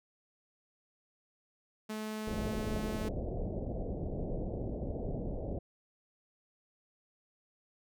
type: tone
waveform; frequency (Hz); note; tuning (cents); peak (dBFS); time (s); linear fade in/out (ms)
sawtooth; 215.9; A3; -33; -33; 1.89-3.09; 10
type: low-pass noise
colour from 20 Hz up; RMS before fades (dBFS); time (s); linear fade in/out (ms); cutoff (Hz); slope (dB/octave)
pink; -37; 2.27-5.59; 5; 670; 48
effects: none